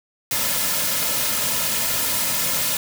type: noise with comb filter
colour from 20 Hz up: white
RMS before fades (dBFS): -22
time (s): 0.31-2.77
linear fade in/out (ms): 2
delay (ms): 2.6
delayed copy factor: -0.6
effects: none